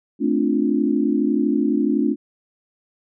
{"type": "chord", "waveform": "sine", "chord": "D minor seventh", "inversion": "second", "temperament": "equal", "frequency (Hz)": [220, 261.6, 293.7, 349.2], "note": ["A3", "C4", "D4", "F4"], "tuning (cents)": [0, 0, 0, 0], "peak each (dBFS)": [-22, -22, -20, -25], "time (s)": [0.19, 2.16], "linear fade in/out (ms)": 50, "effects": []}